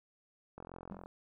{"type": "click train", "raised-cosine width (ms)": 1, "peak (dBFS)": -33, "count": 22, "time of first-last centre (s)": [0.58, 1.059], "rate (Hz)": 43.8}
{"type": "tone with exponential decay", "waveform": "triangle", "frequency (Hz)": 196, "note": "G3", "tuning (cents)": 0, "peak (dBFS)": -37, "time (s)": [0.91, 1.06], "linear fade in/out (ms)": 0, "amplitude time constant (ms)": 31}
{"effects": []}